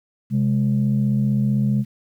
sine tone pair together, 131.28 / 206.9 Hz, C3 / G#3, +6 / -6 cents, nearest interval minor sixth, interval 788 cents, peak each -18 dBFS, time 0.3-1.85 s, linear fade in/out 50 ms, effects tanh soft clip ceiling -11 dBFS + 9-bit

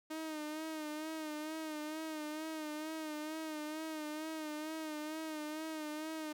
sawtooth tone with vibrato, 310 Hz, D#4, 6 cents flat, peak -36 dBFS, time 0.1-6.33 s, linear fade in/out 10 ms, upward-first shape sine, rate 2.2 Hz, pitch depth 49 cents each way, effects none

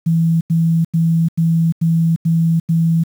sine tone bursts, 164.81 Hz, E3, in tune, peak -11 dBFS, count 7, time 0.06-3.038 s, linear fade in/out 10 ms, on 350 ms, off 88 ms, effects 7-bit

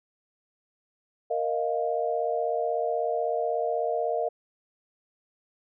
sine chord, Bb suspended fourth, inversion none, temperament equal, 466.2 / 622.3 / 698.5 Hz, Bb4 / Eb5 / F5, 0 / 0 / 0 cents, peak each -29 dBFS, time 1.3-4.29 s, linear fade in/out 10 ms, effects none

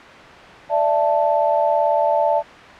sine chord, D suspended second, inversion none, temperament equal with one note detuned, 587.3 / 665.4 / 880 Hz, D5 / E5 / A5, 0 / +16 / 0 cents, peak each -19 dBFS, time 0.69-2.43 s, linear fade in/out 50 ms, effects white hiss -38 dBFS RMS until 2.79 s + low-pass 2000 Hz 12 dB/octave

